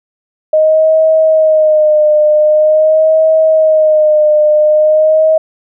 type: tone with vibrato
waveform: sine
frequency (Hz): 620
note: D#5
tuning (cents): -6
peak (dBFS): -5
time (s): 0.53-5.38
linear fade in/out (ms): 5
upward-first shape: sine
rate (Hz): 0.45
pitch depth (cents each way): 43
effects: none